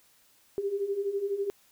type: beating tone pair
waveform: sine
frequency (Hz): 390 / 402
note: G4 / G4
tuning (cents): -9 / +44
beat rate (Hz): 12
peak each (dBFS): -34 / -29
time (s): 0.58-1.5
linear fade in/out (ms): 0
effects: white hiss -63 dBFS RMS until 1.71 s